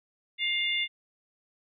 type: harmonic tone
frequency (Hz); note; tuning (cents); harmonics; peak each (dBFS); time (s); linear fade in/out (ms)
704; F5; +14; 3 / 4 / 5; -29 / -31 / -31; 0.38-0.88; 50
effects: none